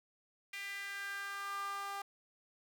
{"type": "tone with high-pass filter sweep", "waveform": "sawtooth", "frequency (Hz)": 398.4, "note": "G4", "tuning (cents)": 28, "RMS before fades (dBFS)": -42, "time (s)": [0.53, 2.02], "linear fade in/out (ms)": 5, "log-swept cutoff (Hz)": [2200, 940], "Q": 4.8, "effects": []}